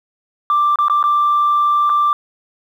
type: tone with dropouts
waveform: sine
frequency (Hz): 1178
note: D6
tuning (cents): +5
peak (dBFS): -10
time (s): 0.5-2.13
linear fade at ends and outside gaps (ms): 1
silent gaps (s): 0.758-0.787 / 0.883-0.898 / 1.028-1.039 / 1.895-1.899
effects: tanh soft clip ceiling -8 dBFS + 8-bit